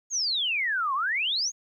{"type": "exponential two-way sweep", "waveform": "sine", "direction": "down then up", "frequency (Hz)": [6790, 1032, 6790], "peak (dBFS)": -24, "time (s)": [0.1, 1.52], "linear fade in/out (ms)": 50, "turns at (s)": 0.94, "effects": ["11-bit"]}